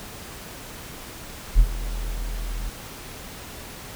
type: tone with ADSR envelope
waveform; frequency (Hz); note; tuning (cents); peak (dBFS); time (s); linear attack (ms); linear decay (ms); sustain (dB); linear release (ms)
triangle; 41; E1; -9; -5; 1.55-2.7; 42; 62; -19; 14
effects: tanh soft clip ceiling -2 dBFS + pink hiss -39 dBFS RMS until 3.95 s